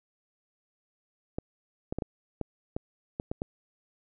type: clicks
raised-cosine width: 2 ms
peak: -18 dBFS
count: 9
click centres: 1.385 / 1.925 / 1.986 / 2.022 / 2.413 / 2.765 / 3.199 / 3.315 / 3.419 s
effects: none